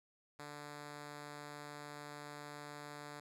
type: tone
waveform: 5% pulse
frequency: 146.83 Hz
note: D3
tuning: in tune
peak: -36 dBFS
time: 0.39-3.2 s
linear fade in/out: 5 ms
effects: low-pass 12000 Hz 12 dB/octave